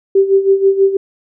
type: tone with tremolo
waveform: sine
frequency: 390 Hz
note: G4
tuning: 9 cents flat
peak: -5 dBFS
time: 0.15-0.97 s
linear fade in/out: 5 ms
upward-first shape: sine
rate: 6.2 Hz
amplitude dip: 75%
effects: none